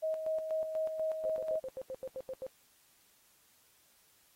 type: tone with tremolo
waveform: sine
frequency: 633 Hz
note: D#5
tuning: 30 cents sharp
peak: -30 dBFS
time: 0.02-1.6 s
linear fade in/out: 20 ms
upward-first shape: square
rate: 4.1 Hz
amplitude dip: 50%
type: tone bursts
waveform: sine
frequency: 523.3 Hz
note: C5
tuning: in tune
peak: -37 dBFS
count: 10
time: 1.25-2.466 s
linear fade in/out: 0 ms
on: 46 ms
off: 84 ms
effects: white hiss -67 dBFS RMS until 4.35 s + AAC 48 kbps